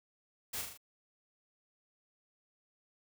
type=noise with echo; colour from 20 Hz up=white; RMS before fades=-39 dBFS; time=0.53-0.62 s; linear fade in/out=10 ms; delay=39 ms; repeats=4; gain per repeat=-4 dB; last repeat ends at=0.776 s; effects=none